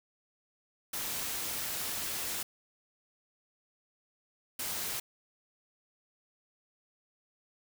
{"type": "noise bursts at uneven times", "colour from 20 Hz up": "white", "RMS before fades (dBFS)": -36, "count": 2, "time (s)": [[0.93, 2.43], [4.59, 5]], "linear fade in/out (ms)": 5, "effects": []}